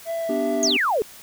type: tone with vibrato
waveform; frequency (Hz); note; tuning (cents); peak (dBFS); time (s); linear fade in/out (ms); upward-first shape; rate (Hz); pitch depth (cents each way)
triangle; 662; E5; +7; -22; 0.05-0.72; 50; triangle; 2.8; 14
type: chord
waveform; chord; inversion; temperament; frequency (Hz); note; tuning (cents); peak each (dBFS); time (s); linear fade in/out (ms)
triangle; G major; first; equal; 246.9 / 293.7 / 392; B3 / D4 / G4; 0 / 0 / 0; -25; 0.29-0.77; 5
type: exponential sweep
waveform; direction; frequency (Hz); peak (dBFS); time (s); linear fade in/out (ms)
sine; down; 6830 to 392; -18; 0.63-1.02; 0
effects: white hiss -44 dBFS RMS until 1.22 s